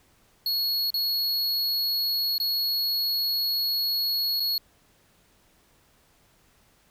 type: tone with dropouts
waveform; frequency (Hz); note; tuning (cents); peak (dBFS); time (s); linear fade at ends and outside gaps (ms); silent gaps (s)
square; 4339; C#8; -38; -24; 0.46-4.58; 2; 0.904-0.941 / 2.381-2.4 / 4.398-4.402
effects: pink hiss -62 dBFS RMS until 6.9 s